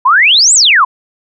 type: exponential two-way sweep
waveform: sine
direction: up then down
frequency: 952 to 8270 to 958 Hz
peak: -4 dBFS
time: 0.05-0.85 s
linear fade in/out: 10 ms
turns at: 0.54 s
effects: none